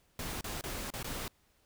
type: noise with dropouts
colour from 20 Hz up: pink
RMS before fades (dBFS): -39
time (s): 0.19-1.28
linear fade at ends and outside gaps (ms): 2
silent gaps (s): 0.41-0.442 / 0.611-0.638 / 0.904-0.937 / 1.029-1.043
effects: pink hiss -70 dBFS RMS until 1.65 s